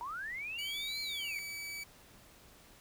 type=linear two-way sweep; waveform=sine; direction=up then down; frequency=909 to 4252 to 2157 Hz; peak=-38 dBFS; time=0.01-1.39 s; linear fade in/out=0 ms; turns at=1.01 s
type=tone; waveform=sawtooth; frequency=2290 Hz; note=D7; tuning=44 cents flat; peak=-37 dBFS; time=0.58-1.84 s; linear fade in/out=10 ms
effects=pink hiss -59 dBFS RMS until 2.8 s